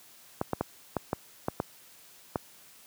clicks, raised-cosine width 1 ms, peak -13 dBFS, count 8, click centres 0.414 / 0.533 / 0.61 / 0.967 / 1.131 / 1.484 / 1.601 / 2.358 s, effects white hiss -55 dBFS RMS until 2.86 s + high-pass 80 Hz 12 dB/octave

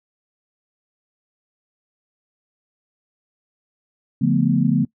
sine chord, B half-diminished seventh, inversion first, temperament equal with one note detuned, 143.4 / 174.61 / 220 / 246.9 Hz, D3 / F3 / A3 / B3, -41 / 0 / 0 / 0 cents, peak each -20 dBFS, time 4.21-4.85 s, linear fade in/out 10 ms, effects noise-tail reverb RT60 0.1 s tail -21 dB re dry

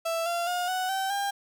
35% pulse tone with pitch steps, 662 / 687.7 / 714.4 / 742.2 / 771.1 / 801 Hz, E5 / F5 / F5 / F#5 / G5 / G5, +7 / -27 / +39 / +5 / -29 / +37 cents, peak -25 dBFS, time 0.05-1.31 s, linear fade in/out 10 ms, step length 210 ms, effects none

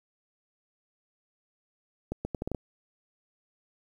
accelerating click train, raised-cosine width 2 ms, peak -18 dBFS, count 7, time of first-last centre 2.12-2.547 s, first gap 130 ms, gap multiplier 0.75, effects 9-bit

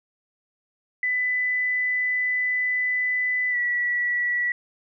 sine tone with pitch glide, 1998 to 1944.5 Hz, B6 to B6, +20 to -27 cents, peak -21 dBFS, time 1.03-4.52 s, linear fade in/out 2 ms, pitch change -47 cents, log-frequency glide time 3.5-3.57 s, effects none

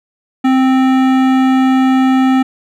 sine tone with hard clipping, 261.6 Hz, C4, in tune, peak -10 dBFS, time 0.44-2.43 s, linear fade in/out 10 ms, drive 16 dB, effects none

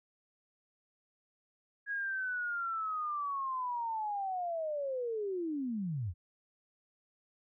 sine linear sweep, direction down, 1661.2 to 76.3 Hz, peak -33 dBFS, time 1.86-6.14 s, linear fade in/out 50 ms, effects none

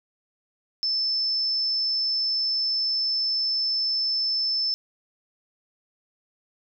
sine tone, 5274 Hz, E8, in tune, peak -22 dBFS, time 0.83-4.74 s, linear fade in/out 0 ms, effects none

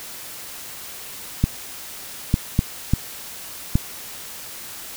clicks, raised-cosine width 5 ms, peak -3 dBFS, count 5, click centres 1.44 / 2.341 / 2.591 / 2.936 / 3.755 s, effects white hiss -36 dBFS RMS until 4.96 s

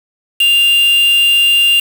triangle tone with quantisation, 2794 Hz, F7, in tune, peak -6 dBFS, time 0.4-1.8 s, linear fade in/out 5 ms, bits 3, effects none

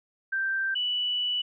sine tone pair in turn, 1568 / 2960 Hz, G6 / F#7, 0 / 0 cents, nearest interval major seventh, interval 1100 cents, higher second, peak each -25 dBFS, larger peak neither, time 0.32-0.75 / 0.75-1.42 s, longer second, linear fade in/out 10 ms, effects none

